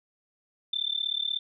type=tone with amplitude modulation; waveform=sine; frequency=3551 Hz; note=A7; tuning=15 cents sharp; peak=-23 dBFS; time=0.73-1.39 s; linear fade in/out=5 ms; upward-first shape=sine; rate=36.5 Hz; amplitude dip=95%; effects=none